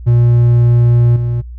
triangle tone with level steps, 119.4 Hz, A#2, 42 cents sharp, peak -4 / -11 dBFS, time 0.06-1.42 s, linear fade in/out 20 ms, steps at 1.16 s, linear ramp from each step 2 ms, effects added 60 Hz sine -26 dBFS peak until 1.58 s

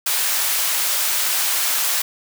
white high-pass noise, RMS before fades -20 dBFS, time 0.06-2.02 s, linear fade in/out 5 ms, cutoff 750 Hz, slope 12 dB/octave, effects none

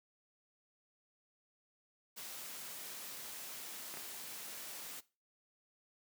white noise, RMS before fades -47 dBFS, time 2.16-5.01 s, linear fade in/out 20 ms
clicks, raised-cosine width 0.5 ms, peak -32 dBFS, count 2, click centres 3.94 / 3.972 s
effects noise-tail reverb RT60 0.3 s tail -19 dB re dry + high-pass 150 Hz 12 dB/octave

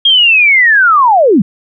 sine linear sweep, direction down, 3267 to 163.5 Hz, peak -4 dBFS, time 0.05-1.42 s, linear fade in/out 5 ms, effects none

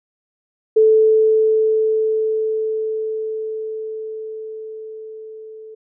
sine tone with level ramp, 437.7 Hz, A4, 9 cents flat, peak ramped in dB -8 to -34 dBFS, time 0.76-5.75 s, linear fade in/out 10 ms, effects none

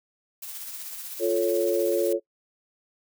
blue noise with tremolo, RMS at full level -36 dBFS, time 0.42-2.13 s, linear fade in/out 5 ms, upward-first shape sine, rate 16 Hz, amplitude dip 35%
sine chord, F augmented, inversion none, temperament equal, 349.2 / 440 / 554.4 Hz, F4 / A4 / C#5, 0 / 0 / 0 cents, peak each -25 dBFS, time 1.19-2.2 s, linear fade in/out 50 ms
effects noise-tail reverb RT60 0.1 s tail -22 dB re dry

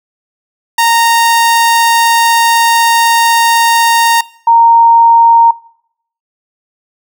sawtooth / sine tone pair in turn, 926 / 926 Hz, A#5 / A#5, -12 / -12 cents, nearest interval unison, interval 0 cents, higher neither, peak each -3 dBFS, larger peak neither, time 0.78-4.21 / 4.47-5.51 s, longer first, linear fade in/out 5 ms, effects noise-tail reverb RT60 0.7 s tail -22 dB re dry

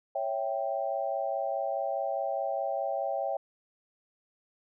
sine chord, C# diminished, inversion none, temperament equal, 554.4 / 659.3 / 784 Hz, C#5 / E5 / G5, 0 / 0 / 0 cents, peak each -33 dBFS, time 0.15-3.37 s, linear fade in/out 5 ms, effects none

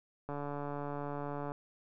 click train, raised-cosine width 1 ms, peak -26 dBFS, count 178, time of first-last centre 0.29-1.519 s, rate 144 Hz, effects none

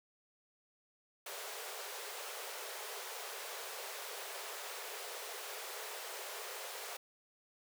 pink high-pass noise, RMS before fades -45 dBFS, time 1.26-6.97 s, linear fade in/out 5 ms, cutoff 390 Hz, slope 96 dB/octave, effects none

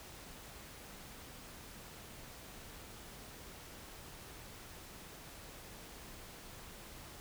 silence, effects pink hiss -52 dBFS RMS until 7.2 s

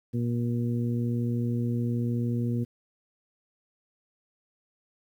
harmonic tone, 119.1 Hz, A#2, 38 cents sharp, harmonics 1 / 2 / 3 / 4, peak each -27 / -29 / -38 / -41 dBFS, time 0.13-2.65 s, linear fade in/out 20 ms, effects 10-bit

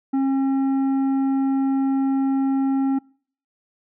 sine tone with tanh clipping, 270 Hz, C#4, 45 cents flat, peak -19 dBFS, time 0.13-2.99 s, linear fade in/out 10 ms, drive 8 dB, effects noise-tail reverb RT60 0.5 s tail -26 dB re dry

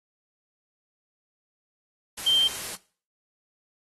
sine tone in noise, 3144 Hz, G7, 4 cents sharp, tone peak -18 dBFS, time 2.26-2.48 s, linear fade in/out 10 ms, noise white, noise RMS -35 dBFS, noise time 2.17-2.76 s, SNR +14 dB, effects noise-tail reverb RT60 0.4 s tail -18 dB re dry + AAC 32 kbps

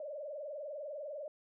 sine tone with vibrato, 585 Hz, D5, 7 cents flat, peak -40 dBFS, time 0-1.28 s, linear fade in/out 2 ms, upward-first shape triangle, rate 20 Hz, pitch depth 150 cents each way, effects none

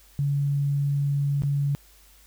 sine tone with dropouts, 141.8 Hz, C#3, 40 cents sharp, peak -21 dBFS, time 0.19-1.75 s, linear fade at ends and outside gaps 0 ms, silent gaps 1.421-1.435 s, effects added 50 Hz sine -55 dBFS peak until 2.26 s + white hiss -56 dBFS RMS until 2.26 s

